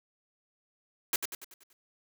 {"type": "noise with echo", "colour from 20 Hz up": "white", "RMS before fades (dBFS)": -28, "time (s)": [1.13, 1.16], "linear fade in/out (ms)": 2, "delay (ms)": 95, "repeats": 6, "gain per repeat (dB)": -6, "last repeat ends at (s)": 1.73, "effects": []}